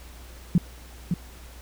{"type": "tone with echo", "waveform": "sine", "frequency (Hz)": 174.61, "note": "F3", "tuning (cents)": 0, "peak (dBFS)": -14, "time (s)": [0.55, 0.58], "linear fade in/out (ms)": 2, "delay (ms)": 560, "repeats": 1, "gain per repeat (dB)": -6, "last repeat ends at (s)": 1.14, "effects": ["added 60 Hz sine -43 dBFS peak until 1.61 s", "pink hiss -49 dBFS RMS until 1.61 s"]}